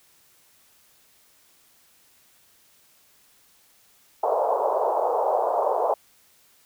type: band-pass noise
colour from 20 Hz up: pink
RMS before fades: -23 dBFS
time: 4.23-5.94 s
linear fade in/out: 5 ms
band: 460 to 990 Hz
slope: 48 dB/octave
effects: white hiss -59 dBFS RMS until 6.65 s